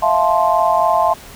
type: chord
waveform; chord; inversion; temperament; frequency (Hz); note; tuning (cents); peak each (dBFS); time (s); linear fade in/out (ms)
sine; F major seventh; third; just; 654.8 / 698.5 / 873.1 / 1047.7; E5 / F5 / A5 / C6; -12 / 0 / -14 / +2; -17; 0.02-1.14; 10
effects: pink hiss -38 dBFS RMS until 1.35 s